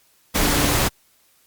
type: tone in noise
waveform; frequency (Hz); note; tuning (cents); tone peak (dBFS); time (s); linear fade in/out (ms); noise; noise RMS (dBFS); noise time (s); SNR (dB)
sine; 291.1; D4; -15; -26; 0.41-0.77; 20; pink; -19; 0.34-0.89; -10
effects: white hiss -59 dBFS RMS until 1.46 s + Opus 48 kbps